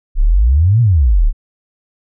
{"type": "exponential two-way sweep", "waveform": "sine", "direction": "up then down", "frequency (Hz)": [30.07, 123.47, 30.07], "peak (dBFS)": -7, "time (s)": [0.15, 1.33], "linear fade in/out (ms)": 50, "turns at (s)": 0.81, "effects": []}